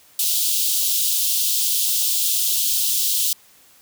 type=high-pass noise; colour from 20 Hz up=white; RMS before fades=-20 dBFS; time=0.19-3.33 s; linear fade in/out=2 ms; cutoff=3000 Hz; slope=48 dB/octave; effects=white hiss -52 dBFS RMS until 3.81 s